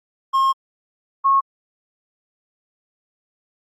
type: tone pair in turn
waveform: triangle / sine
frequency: 1073 / 1091.8 Hz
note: C6 / C#6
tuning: +43 / -27 cents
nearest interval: unison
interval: 30 cents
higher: second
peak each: -12 dBFS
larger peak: neither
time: 0.33-0.53 / 1.24-1.41 s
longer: first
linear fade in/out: 20 ms
effects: Opus 48 kbps